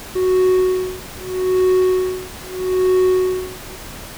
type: tone with tremolo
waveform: triangle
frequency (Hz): 370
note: F#4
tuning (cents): 0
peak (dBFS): -9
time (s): 0.15-3.76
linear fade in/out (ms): 10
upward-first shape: sine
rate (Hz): 0.79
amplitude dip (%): 100
effects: pink hiss -34 dBFS RMS until 4.17 s